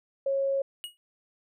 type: tone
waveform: sine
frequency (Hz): 547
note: C#5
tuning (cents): -23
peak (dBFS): -24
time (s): 0.26-0.62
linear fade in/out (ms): 5
type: tone with exponential decay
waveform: square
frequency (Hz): 2893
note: F#7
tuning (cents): -40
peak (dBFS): -32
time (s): 0.84-0.97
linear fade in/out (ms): 0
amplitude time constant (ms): 27
effects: none